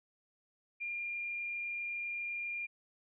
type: tone with frequency modulation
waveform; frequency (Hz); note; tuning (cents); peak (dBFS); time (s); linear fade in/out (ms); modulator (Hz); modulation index
sine; 2400; D7; +37; -36; 0.8-2.67; 20; 27.7; 0.44
effects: none